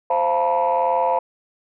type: tone cluster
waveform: sine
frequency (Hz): 522 / 689 / 885 / 967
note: C5 / F5 / A5 / B5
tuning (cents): -4 / -24 / +10 / -37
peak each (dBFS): -21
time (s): 0.1-1.19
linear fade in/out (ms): 5
effects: tanh soft clip ceiling -10 dBFS